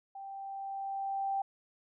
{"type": "tone with level ramp", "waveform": "sine", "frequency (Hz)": 784, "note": "G5", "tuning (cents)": 0, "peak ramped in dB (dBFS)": [-42, -29], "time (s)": [0.15, 1.42], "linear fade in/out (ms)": 5, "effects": []}